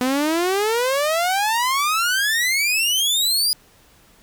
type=exponential sweep; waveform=sawtooth; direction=up; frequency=246.9 to 4974 Hz; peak=-14 dBFS; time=0.01-3.53 s; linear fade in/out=0 ms; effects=pink hiss -53 dBFS RMS until 4.22 s